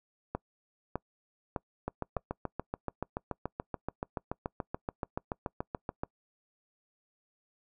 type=two click trains; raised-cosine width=1 ms; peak=-19 / -18 dBFS; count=30 / 4; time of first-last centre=1.88-6.035 / 0.35-2.168 s; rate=6.98 / 1.65 Hz; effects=noise-tail reverb RT60 0.1 s tail -25 dB re dry